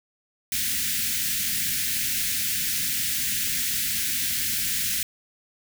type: band-stop noise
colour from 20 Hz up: white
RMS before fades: -26 dBFS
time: 0.52-5.03 s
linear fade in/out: 2 ms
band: 270 to 1600 Hz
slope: 48 dB/octave
effects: none